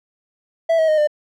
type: tone with pitch steps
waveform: triangle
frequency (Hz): 659.3 / 638.7 / 618.7 / 599.4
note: E5 / D#5 / D#5 / D5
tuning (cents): 0 / +45 / -10 / +35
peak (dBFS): -11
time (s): 0.69-1.074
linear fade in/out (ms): 10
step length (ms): 96
effects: none